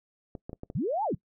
clicks, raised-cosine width 2 ms, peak -25 dBFS, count 5, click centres 0.352 / 0.495 / 0.531 / 0.634 / 0.701 s
sine linear two-way sweep, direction up then down, 98.4 to 906 to 98.4 Hz, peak -26 dBFS, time 0.75-1.15 s, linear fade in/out 5 ms, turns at 1.04 s
effects noise-tail reverb RT60 0.1 s tail -23 dB re dry

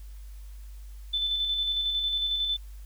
sine tone with tremolo, 3520 Hz, A7, in tune, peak -24 dBFS, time 1.13-2.57 s, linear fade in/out 10 ms, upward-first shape square, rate 11 Hz, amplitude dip 30%, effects added 50 Hz sine -40 dBFS peak until 2.85 s + white hiss -60 dBFS RMS until 2.85 s

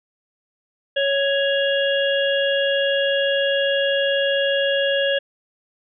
harmonic tone with a mistuned harmonic, 554.4 Hz, C#5, in tune, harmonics 1 / 3 / 5 / 6, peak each -19 / -24 / -26 / -27 dBFS, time 0.96-5.19 s, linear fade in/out 10 ms, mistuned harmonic 5, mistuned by +27 cents, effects none

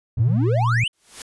triangle exponential sweep, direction up, 80.8 to 3142 Hz, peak -19 dBFS, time 0.17-0.88 s, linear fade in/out 5 ms
sine tone, 117.6 Hz, A#2, 16 cents sharp, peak -17 dBFS, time 0.18-0.84 s, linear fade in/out 5 ms
white noise with exponential growth, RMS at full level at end -32 dBFS, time 0.93-1.22 s, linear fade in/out 2 ms, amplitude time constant 61 ms
effects resampled to 24000 Hz

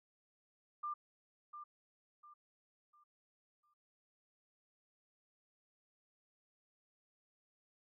sine tone with echo, 1195 Hz, D6, 30 cents sharp, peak -38 dBFS, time 0.83-0.94 s, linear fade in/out 10 ms, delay 700 ms, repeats 4, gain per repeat -9 dB, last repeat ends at 3.74 s, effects none

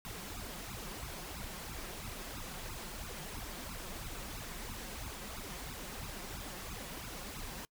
pink noise with flanger, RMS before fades -44 dBFS, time 0.05-7.65 s, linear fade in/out 0 ms, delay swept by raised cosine 0.77 to 5.67 ms, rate 3 Hz, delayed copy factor +1, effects noise-tail reverb RT60 0.1 s tail -26 dB re dry

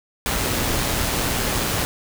pink noise with amplitude modulation, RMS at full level -21 dBFS, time 0.26-1.85 s, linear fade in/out 0 ms, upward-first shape sine, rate 121 Hz, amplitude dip 30%, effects none

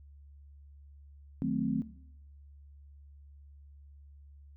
sine chord, D# diminished seventh, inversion none, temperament equal, 155.56 / 185 / 220 / 261.6 Hz, D#3 / F#3 / A3 / C4, 0 / 0 / 0 / 0 cents, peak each -36 / -35 / -34 / -32 dBFS, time 1.42-1.82 s, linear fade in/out 0 ms, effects noise-tail reverb RT60 0.7 s tail -17 dB re dry + added 71 Hz sine -51 dBFS peak until 4.56 s

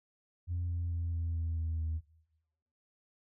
sine tone with pitch steps, 87.31 / 86.01 / 84.73 / 83.46 / 82.22 / 80.99 / 79.79 Hz, F2 / F2 / E2 / E2 / E2 / E2 / D#2, 0 / -26 / +48 / +22 / -4 / -30 / +44 cents, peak -30 dBFS, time 0.47-2.01 s, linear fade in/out 50 ms, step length 220 ms, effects noise-tail reverb RT60 1.0 s tail -22 dB re dry + tanh soft clip ceiling -29 dBFS

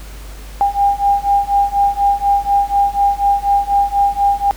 sine beating tone pair, 801 / 805.1 Hz, G5 / G5, +37 / +46 cents, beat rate 4.1 Hz, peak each -15 / -14 dBFS, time 0.61-4.51 s, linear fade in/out 0 ms, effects added 50 Hz sine -30 dBFS peak until 4.56 s + pink hiss -39 dBFS RMS until 4.56 s

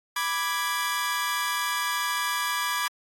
sawtooth chord, G# diminished, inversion first, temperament equal, 987.8 / 1174.7 / 1661.2 Hz, B5 / D6 / G#6, 0 / 0 / 0 cents, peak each -27 / -26 / -26 dBFS, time 0.16-2.88 s, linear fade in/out 5 ms, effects AAC 48 kbps

